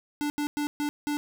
square tone bursts at uneven times, 293.7 Hz, D4, in tune, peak -27 dBFS, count 5, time 0.21-0.3 / 0.38-0.47 / 0.57-0.67 / 0.8-0.89 / 1.07-1.17 s, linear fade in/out 0 ms, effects none

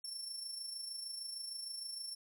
30% pulse tone with amplitude modulation, 5420 Hz, E8, 47 cents sharp, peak -36 dBFS, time 0.04-2.15 s, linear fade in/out 5 ms, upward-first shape sine, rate 26.5 Hz, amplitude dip 50%, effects none

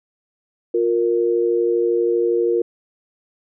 sine tone pair together, 353.6 / 466.2 Hz, F4 / A#4, +22 / 0 cents, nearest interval perfect fourth, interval 478 cents, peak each -18 dBFS, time 0.74-2.62 s, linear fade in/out 5 ms, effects none

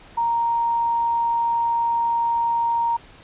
sine tone, 932.3 Hz, A#5, in tune, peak -18 dBFS, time 0.17-2.97 s, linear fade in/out 10 ms, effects pink hiss -47 dBFS RMS until 3.23 s + resampled to 8000 Hz

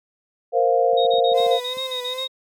sine chord, Bb suspended second, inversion none, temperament just, 466.2 / 524.4 / 699.2 Hz, Bb4 / C5 / F5, 0 / +4 / +2 cents, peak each -19 dBFS, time 0.52-1.6 s, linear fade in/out 50 ms
clicks, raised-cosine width 5 ms, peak -23 dBFS, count 8, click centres 0.932 / 1.05 / 1.138 / 1.183 / 1.318 / 1.402 / 1.465 / 1.77 s
sine tone bursts, 3745 Hz, A#7, 7 cents sharp, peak -25 dBFS, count 10, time 0.97-2.276 s, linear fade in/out 10 ms, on 100 ms, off 34 ms
35% pulse tone with vibrato, 509 Hz, C5, 48 cents flat, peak -27 dBFS, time 1.33-2.28 s, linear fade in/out 50 ms, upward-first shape triangle, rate 2.5 Hz, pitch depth 58 cents each way
effects high-pass 300 Hz 12 dB/octave

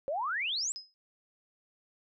sine exponential sweep, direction up, 528 to 7930 Hz, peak -30 dBFS, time 0.08-0.72 s, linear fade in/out 0 ms
sine tone with exponential decay, 5070 Hz, D#8, 32 cents sharp, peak -35 dBFS, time 0.76-0.94 s, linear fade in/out 0 ms, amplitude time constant 38 ms
effects none

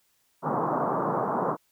white band-pass noise, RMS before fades -27 dBFS, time 0.42-1.57 s, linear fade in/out 50 ms, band 130 to 1200 Hz, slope 48 dB/octave, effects white hiss -69 dBFS RMS until 1.71 s

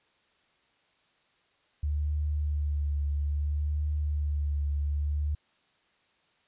sine tone with vibrato, 73.5 Hz, D2, 2 cents sharp, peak -26 dBFS, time 1.83-5.35 s, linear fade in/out 5 ms, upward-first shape triangle, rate 0.61 Hz, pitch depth 35 cents each way, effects white hiss -68 dBFS RMS until 6.47 s + resampled to 8000 Hz

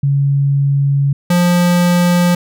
sine / square tone pair in turn, 140 / 175.99 Hz, C#3 / F3, +18 / +14 cents, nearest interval major third, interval 396 cents, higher second, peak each -10 dBFS, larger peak neither, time 0.03-1.13 / 1.3-2.35 s, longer first, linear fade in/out 5 ms, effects none

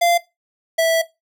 square tone pair in turn, 691 / 656.2 Hz, F5 / E5, -19 / -8 cents, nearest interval minor second, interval 89 cents, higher first, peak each -14 dBFS, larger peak neither, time 0.01-0.18 / 0.78-1.02 s, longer second, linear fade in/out 10 ms, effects noise-tail reverb RT60 0.2 s tail -17 dB re dry

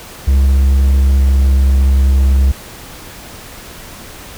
triangle tone with pitch glide, 67.5 to 67.07 Hz, C#2 to C2, -45 to +43 cents, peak -5 dBFS, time 0.27-2.52 s, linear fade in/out 10 ms, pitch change -12 cents, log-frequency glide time 0.87-1.7 s, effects pink hiss -33 dBFS RMS until 4.37 s

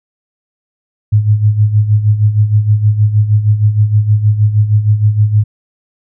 sine tone with tremolo, 105.8 Hz, G#2, 33 cents sharp, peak -4 dBFS, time 1.12-5.44 s, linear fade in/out 10 ms, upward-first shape sine, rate 6.4 Hz, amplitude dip 70%, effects none

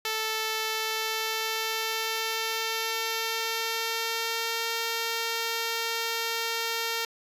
5% pulse tone with pitch glide, 440 to 457.6 Hz, A4 to A#4, 0 to -32 cents, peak -16 dBFS, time 0.05-7.05 s, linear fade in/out 2 ms, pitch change +68 cents, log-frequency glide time 0.69-4.69 s, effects resampled to 32000 Hz

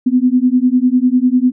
sine beating tone pair, 246.9 / 256.9 Hz, B3 / C4, 0 / -32 cents, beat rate 10 Hz, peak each -12 dBFS, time 0.06-1.52 s, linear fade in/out 10 ms, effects none

